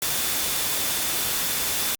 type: tone in noise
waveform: sine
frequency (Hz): 3520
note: A7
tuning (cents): 0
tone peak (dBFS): -36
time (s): 0.02-1.95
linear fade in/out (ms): 2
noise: white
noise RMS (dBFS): -25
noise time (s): 0.02-1.95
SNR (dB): -14
effects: Opus 48 kbps